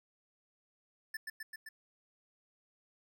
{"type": "tone with echo", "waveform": "square", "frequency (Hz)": 1760, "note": "A6", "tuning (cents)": 0, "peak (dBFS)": -38, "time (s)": [1.14, 1.17], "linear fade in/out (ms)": 5, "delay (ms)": 130, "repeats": 4, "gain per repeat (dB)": -2, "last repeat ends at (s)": 1.69, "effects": []}